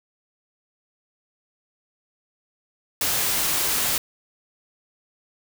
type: noise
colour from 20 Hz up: white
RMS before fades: -23 dBFS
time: 3.01-3.98 s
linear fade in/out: 2 ms
effects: none